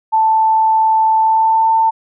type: tone with pitch glide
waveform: sine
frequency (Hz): 882 to 894.8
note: A5 to A5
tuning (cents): +4 to +29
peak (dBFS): -9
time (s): 0.12-1.91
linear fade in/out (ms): 20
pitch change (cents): +25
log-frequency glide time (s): 1.17-1.71
effects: none